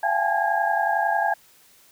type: tone cluster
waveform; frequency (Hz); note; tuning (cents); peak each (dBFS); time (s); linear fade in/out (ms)
sine; 680 / 775 / 826 / 857 / 1635; F5 / G5 / G#5 / A5 / G#6; -46 / -20 / -10 / -46 / -28; -26; 0.03-1.34; 5
effects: white hiss -55 dBFS RMS until 1.91 s